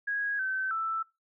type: tone with pitch steps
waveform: sine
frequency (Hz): 1651 / 1537 / 1324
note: G#6 / G6 / E6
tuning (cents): -11 / -35 / +7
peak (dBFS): -28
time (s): 0.07-1.03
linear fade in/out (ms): 10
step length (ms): 320
effects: noise-tail reverb RT60 0.2 s tail -20 dB re dry